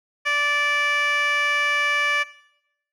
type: tone with band-pass filter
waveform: 15% pulse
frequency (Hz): 583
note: D5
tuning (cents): -13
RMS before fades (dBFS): -22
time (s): 0.25-2.24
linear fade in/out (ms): 20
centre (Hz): 2200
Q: 1.6
effects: noise-tail reverb RT60 0.8 s tail -18 dB re dry